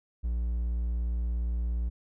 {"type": "tone", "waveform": "triangle", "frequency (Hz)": 58.6, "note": "A#1", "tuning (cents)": 10, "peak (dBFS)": -25, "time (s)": [0.23, 1.9], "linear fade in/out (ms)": 20, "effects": []}